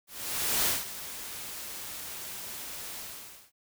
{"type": "noise with ADSR envelope", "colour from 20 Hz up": "white", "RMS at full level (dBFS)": -26, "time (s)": [0.07, 3.52], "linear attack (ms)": 590, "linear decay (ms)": 180, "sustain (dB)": -14, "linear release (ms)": 540, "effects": []}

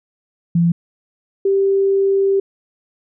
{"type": "tone pair in turn", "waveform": "sine", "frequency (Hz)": [170, 391.7], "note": ["F3", "G4"], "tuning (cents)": [-46, -1], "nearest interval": "octave + major second", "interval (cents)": 1445, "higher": "second", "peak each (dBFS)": [-11, -12], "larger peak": "first", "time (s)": [[0.55, 0.72], [1.45, 2.4]], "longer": "second", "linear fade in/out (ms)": 5, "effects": []}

